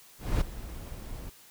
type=noise with ADSR envelope; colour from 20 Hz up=brown; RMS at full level=-24 dBFS; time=0.18-1.3 s; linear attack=230 ms; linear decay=11 ms; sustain=-16 dB; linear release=7 ms; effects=white hiss -55 dBFS RMS until 1.5 s